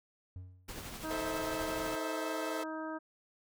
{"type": "tone with exponential decay", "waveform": "triangle", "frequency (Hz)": 91.6, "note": "F#2", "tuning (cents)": -17, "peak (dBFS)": -38, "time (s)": [0.36, 0.87], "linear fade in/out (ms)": 0, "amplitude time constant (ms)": 110}
{"type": "noise with tremolo", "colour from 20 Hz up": "pink", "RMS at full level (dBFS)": -43, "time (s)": [0.68, 1.96], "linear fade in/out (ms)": 10, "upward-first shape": "sine", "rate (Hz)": 12, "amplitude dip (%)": 35}
{"type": "harmonic tone", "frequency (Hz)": 315.7, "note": "D#4", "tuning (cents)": 25, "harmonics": [1, 2, 3, 4, 5], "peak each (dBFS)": [-40, -43, -45, -46, -47], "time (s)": [1.03, 2.99], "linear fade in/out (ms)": 20}
{"type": "chord", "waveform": "sawtooth", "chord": "A minor", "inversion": "none", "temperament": "equal with one note detuned", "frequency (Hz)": [440, 523.3, 655.5], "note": ["A4", "C5", "E5"], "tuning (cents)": [0, 0, -10], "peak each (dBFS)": [-38, -38, -37], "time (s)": [1.1, 2.64], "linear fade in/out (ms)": 10}
{"effects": []}